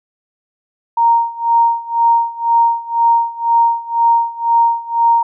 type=tone with tremolo; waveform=sine; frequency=930 Hz; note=A#5; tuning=4 cents flat; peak=-7 dBFS; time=0.97-5.23 s; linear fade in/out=5 ms; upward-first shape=sine; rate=2 Hz; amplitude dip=90%; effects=none